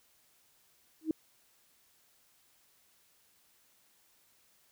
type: tone with exponential growth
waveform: sine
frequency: 316.3 Hz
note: D#4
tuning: 29 cents sharp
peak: -23 dBFS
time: 1.01-1.11 s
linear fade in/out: 2 ms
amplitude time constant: 20 ms
effects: white hiss -68 dBFS RMS until 4.71 s